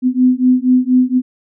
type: beating tone pair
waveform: sine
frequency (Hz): 251.2 / 255.4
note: B3 / C4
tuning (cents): +30 / -42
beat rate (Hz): 4.2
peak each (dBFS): -12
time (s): 0.02-1.22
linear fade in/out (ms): 50
effects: none